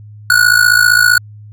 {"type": "tone with amplitude modulation", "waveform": "square", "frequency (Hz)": 1463, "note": "F#6", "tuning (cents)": -20, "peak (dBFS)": -4, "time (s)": [0.3, 1.18], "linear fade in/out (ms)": 2, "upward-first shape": "sine", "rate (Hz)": 55.3, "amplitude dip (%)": 80, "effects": ["added 105 Hz sine -32 dBFS peak until 1.52 s"]}